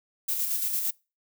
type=noise with tremolo; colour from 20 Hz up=violet; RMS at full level=-27 dBFS; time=0.28-0.91 s; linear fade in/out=10 ms; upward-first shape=square; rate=8.8 Hz; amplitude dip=35%; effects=noise-tail reverb RT60 0.3 s tail -25 dB re dry